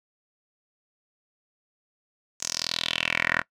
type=tone with band-pass filter sweep; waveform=10% pulse; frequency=41.35 Hz; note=E1; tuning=6 cents sharp; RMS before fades=-28 dBFS; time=2.4-3.42 s; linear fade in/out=10 ms; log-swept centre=6700 to 1600 Hz; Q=4.2; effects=noise-tail reverb RT60 0.1 s tail -21 dB re dry